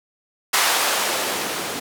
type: noise with band-pass filter sweep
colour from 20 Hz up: blue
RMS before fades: -22 dBFS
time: 0.53-1.8 s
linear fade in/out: 10 ms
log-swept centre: 970 to 220 Hz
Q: 0.78
effects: none